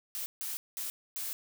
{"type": "noise bursts at uneven times", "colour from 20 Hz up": "blue", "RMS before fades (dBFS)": -37, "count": 4, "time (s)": [[0.15, 0.26], [0.41, 0.57], [0.77, 0.9], [1.16, 1.33]], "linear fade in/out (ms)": 0, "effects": []}